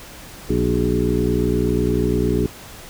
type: harmonic tone with a mistuned harmonic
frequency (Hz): 60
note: B1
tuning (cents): -49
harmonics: 1 / 2 / 3 / 4 / 5 / 6 / 7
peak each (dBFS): -24 / -24 / -24 / -24 / -24 / -24 / -24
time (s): 0.49-2.47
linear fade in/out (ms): 10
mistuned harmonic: 6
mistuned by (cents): +55
effects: pink hiss -39 dBFS RMS until 2.89 s